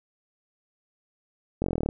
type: slowing click train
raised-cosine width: 2 ms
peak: -13 dBFS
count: 12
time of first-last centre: 1.62-1.889 s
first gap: 21 ms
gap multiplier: 1.03
effects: none